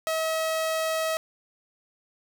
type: tone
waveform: sawtooth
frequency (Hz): 641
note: E5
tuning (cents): -49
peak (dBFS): -21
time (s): 0.07-1.17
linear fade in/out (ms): 0
effects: none